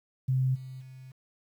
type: tone with level steps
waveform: sine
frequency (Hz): 130.3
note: C3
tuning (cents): -7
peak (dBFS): -23 / -39 / -44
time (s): 0.28-1.12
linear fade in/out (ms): 10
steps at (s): 0.54 / 0.8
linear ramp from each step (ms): 20
effects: 10-bit